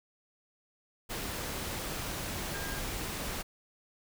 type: tone in noise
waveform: sine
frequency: 1612 Hz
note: G6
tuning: 48 cents sharp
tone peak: -42 dBFS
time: 2.53-2.81 s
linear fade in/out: 20 ms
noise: pink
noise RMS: -37 dBFS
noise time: 1.09-3.43 s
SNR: -8 dB
effects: none